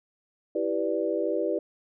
sine chord, E minor seventh, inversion none, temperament equal, 329.6 / 392 / 493.9 / 587.3 Hz, E4 / G4 / B4 / D5, 0 / 0 / 0 / 0 cents, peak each -30 dBFS, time 0.55-1.59 s, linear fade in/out 5 ms, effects none

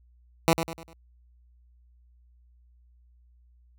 10% pulse tone with echo, 164.81 Hz, E3, in tune, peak -9 dBFS, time 0.48-0.53 s, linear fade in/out 0 ms, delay 100 ms, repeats 4, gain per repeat -8 dB, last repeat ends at 0.93 s, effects added 60 Hz sine -56 dBFS peak until 3.78 s

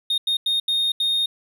triangle tone bursts at uneven times, 3694 Hz, A#7, 16 cents flat, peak -17 dBFS, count 5, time 0.1-0.18 / 0.27-0.37 / 0.46-0.6 / 0.68-0.92 / 1-1.26 s, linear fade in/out 5 ms, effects none

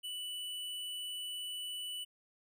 sine tone with hard clipping, 2969 Hz, F#7, 5 cents sharp, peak -40 dBFS, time 0.03-2.05 s, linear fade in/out 20 ms, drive 16 dB, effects none

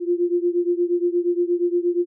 sine beating tone pair, 347.1 / 355.6 Hz, F4 / F4, -11 / +31 cents, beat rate 8.5 Hz, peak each -20 / -22 dBFS, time 0-2.06 s, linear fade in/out 50 ms, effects none

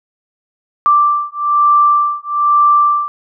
sine beating tone pair, 1174.7 / 1175.8 Hz, D6 / D6, 0 / +2 cents, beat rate 1.1 Hz, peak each -12 dBFS, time 0.86-3.08 s, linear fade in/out 0 ms, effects none

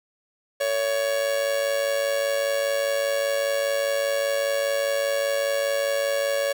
45% pulse tone with amplitude modulation, 561 Hz, C#5, 21 cents sharp, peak -19 dBFS, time 0.6-6.53 s, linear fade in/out 10 ms, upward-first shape sine, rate 105 Hz, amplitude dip 60%, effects none

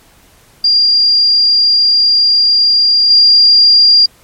sine tone with level steps, 4789 Hz, D8, 33 cents sharp, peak -6 / -3 dBFS, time 0.64-4.06 s, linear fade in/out 5 ms, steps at 3.1 s, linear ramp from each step 5 ms, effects pink hiss -46 dBFS RMS until 4.23 s + MP3 64 kbps

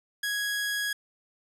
sawtooth tone, 1661.2 Hz, G#6, in tune, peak -24 dBFS, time 0.23-0.93 s, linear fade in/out 5 ms, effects resampled to 32000 Hz

